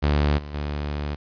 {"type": "tone with level steps", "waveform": "sawtooth", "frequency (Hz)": 73.3, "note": "D2", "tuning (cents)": -3, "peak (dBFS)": [-14, -30, -22], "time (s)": [0.02, 1.16], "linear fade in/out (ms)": 20, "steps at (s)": [0.37, 0.53], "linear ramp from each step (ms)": 20, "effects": ["resampled to 11025 Hz", "9-bit"]}